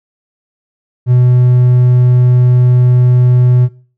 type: tone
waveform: triangle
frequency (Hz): 124.4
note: B2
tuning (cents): +13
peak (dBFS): -3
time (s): 1.06-3.69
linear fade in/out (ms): 50
effects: noise-tail reverb RT60 0.4 s tail -19 dB re dry